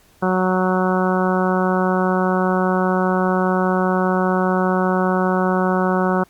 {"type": "harmonic tone", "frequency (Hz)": 185, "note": "F#3", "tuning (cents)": 0, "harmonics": [1, 2, 3, 4, 5, 6, 7, 8], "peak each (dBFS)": [-19, -22, -24, -25, -26, -27, -27, -28], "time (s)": [0.22, 6.24], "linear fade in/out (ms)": 10, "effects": ["pink hiss -54 dBFS RMS until 6.29 s", "Opus 48 kbps"]}